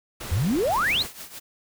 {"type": "noise", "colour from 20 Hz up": "pink", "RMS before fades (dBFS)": -35, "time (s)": [0.2, 1.07], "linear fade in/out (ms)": 10}
{"type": "exponential sweep", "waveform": "sine", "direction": "up", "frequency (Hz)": [75, 4435], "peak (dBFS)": -20, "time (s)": [0.31, 1.03], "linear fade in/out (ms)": 10}
{"type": "noise with tremolo", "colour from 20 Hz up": "white", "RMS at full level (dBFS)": -37, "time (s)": [0.7, 1.4], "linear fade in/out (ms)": 20, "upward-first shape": "triangle", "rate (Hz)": 6.3, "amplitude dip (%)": 80}
{"effects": []}